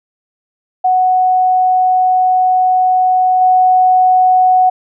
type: tone with level steps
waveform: sine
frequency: 740 Hz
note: F#5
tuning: in tune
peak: -8 / -6 dBFS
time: 0.84-4.7 s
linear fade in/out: 10 ms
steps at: 3.41 s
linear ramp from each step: 5 ms
effects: none